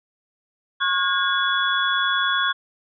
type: tone cluster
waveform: sine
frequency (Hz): 1093 / 1437 / 1627 / 3391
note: C#6 / F6 / G#6 / G#7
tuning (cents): -25 / +49 / -36 / +35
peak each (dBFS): -24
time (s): 0.8-2.53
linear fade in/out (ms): 20
effects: none